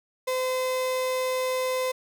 35% pulse tone, 513 Hz, C5, 34 cents flat, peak -23 dBFS, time 0.27-1.92 s, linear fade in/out 10 ms, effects none

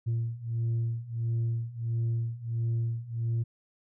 sine beating tone pair, 114.8 / 116.3 Hz, A#2 / A#2, -26 / -4 cents, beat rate 1.5 Hz, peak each -30 / -28 dBFS, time 0.06-3.44 s, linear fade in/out 20 ms, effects tanh soft clip ceiling -24 dBFS

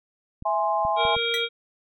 clicks, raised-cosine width 5 ms, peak -25 dBFS, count 4, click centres 0.424 / 0.851 / 1.052 / 1.166 s
sine chord, E augmented, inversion none, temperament equal, 659.3 / 830.6 / 1046.5 Hz, E5 / G#5 / B#5, 0 / 0 / 0 cents, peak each -26 / -24 / -26 dBFS, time 0.45-1.16 s, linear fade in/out 10 ms
harmonic tone, 466.2 Hz, A#4, in tune, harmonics 1 / 3 / 5 / 7 / 8, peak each -28 / -32 / -29 / -27 / -32 dBFS, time 0.96-1.49 s, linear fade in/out 50 ms
sawtooth tone with exponential decay, 1975.5 Hz, B6, in tune, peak -22 dBFS, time 1.34-1.45 s, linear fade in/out 0 ms, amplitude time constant 22 ms
effects none

